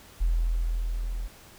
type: tone with level ramp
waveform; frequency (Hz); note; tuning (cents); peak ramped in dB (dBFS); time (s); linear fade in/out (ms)
sine; 41.64; E1; +18; -20 to -29; 0.2-1.28; 20
effects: pink hiss -51 dBFS RMS until 1.58 s